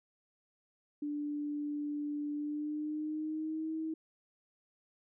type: tone with pitch glide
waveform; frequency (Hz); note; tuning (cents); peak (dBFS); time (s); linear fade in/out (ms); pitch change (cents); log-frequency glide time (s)
sine; 293.7 to 318.4; D4 to D#4; 0 to +40; -34; 1.02-3.94; 5; +140; 2.33-3.72
effects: none